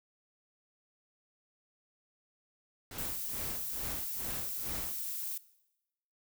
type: noise with tremolo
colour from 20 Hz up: pink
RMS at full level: -42 dBFS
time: 2.91-4.99 s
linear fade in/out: 2 ms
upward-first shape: sine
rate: 2.3 Hz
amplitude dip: 95%
type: noise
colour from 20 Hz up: violet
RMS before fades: -38 dBFS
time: 2.98-5.38 s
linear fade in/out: 5 ms
effects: noise-tail reverb RT60 0.9 s tail -19 dB re dry